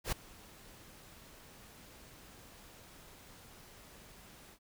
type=noise with ADSR envelope; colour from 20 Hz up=pink; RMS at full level=-34 dBFS; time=0.04-4.59 s; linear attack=83 ms; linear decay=6 ms; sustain=-22 dB; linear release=73 ms; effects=none